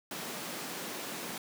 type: high-pass noise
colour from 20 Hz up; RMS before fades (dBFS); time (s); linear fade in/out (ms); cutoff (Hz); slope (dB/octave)
pink; -40; 0.11-1.38; 2; 180; 24
effects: none